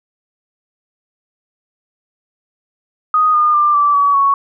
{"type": "tone with pitch steps", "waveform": "sine", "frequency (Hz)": [1244.5, 1216.8, 1189.7, 1163.2, 1137.3, 1111.9], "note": ["D#6", "D#6", "D6", "D6", "C#6", "C#6"], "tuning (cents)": [0, -39, 22, -17, 44, 5], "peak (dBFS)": -9, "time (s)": [3.14, 4.34], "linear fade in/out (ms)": 2, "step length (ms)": 200, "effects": []}